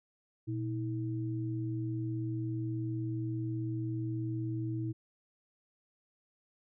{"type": "tone pair together", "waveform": "sine", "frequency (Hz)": [119.3, 321.4], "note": ["A#2", "E4"], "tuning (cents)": [41, -44], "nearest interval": "octave + perfect fourth", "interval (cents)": 1715, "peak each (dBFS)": [-34, -37], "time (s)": [0.47, 4.93], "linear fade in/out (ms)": 20, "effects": []}